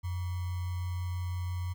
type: tone with sample-and-hold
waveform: sine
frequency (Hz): 89.4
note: F2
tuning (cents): +41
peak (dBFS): -31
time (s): 0.03-1.74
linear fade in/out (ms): 20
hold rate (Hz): 1050
effects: none